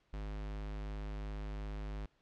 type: tone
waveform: square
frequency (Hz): 51.4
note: G#1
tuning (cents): -17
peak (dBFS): -40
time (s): 0.13-2.06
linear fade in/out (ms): 5
effects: pink hiss -74 dBFS RMS until 2.21 s + low-pass 4000 Hz 12 dB/octave